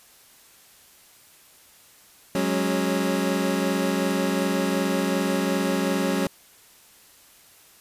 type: chord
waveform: 25% pulse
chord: F# suspended second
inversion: none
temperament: equal with one note detuned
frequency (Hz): 185 / 207.7 / 274.8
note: F#3 / G#3 / C#4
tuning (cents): 0 / 0 / -15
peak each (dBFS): -22 / -24 / -22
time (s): 2.35-6.27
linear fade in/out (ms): 2
effects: white hiss -53 dBFS RMS until 7.8 s + resampled to 32000 Hz